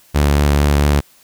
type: tone with vibrato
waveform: sawtooth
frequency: 72.4 Hz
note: D2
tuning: 24 cents flat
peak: -7 dBFS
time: 0.14-1.01 s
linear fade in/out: 20 ms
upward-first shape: sine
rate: 4.4 Hz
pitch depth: 17 cents each way
effects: white hiss -50 dBFS RMS until 1.23 s